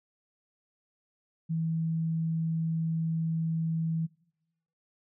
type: tone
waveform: sine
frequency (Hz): 162.6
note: E3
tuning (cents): -23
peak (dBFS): -27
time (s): 1.49-4.07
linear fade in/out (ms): 20
effects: noise-tail reverb RT60 0.9 s tail -24 dB re dry